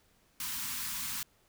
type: band-stop noise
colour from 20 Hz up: white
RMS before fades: -37 dBFS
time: 0.4-1.23 s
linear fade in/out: 2 ms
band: 270 to 880 Hz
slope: 96 dB/octave
effects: pink hiss -68 dBFS RMS until 1.48 s